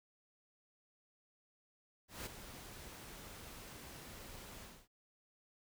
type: noise with ADSR envelope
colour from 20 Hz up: pink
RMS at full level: -43 dBFS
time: 2.08-4.88 s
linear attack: 180 ms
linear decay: 13 ms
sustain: -9 dB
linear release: 270 ms
effects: none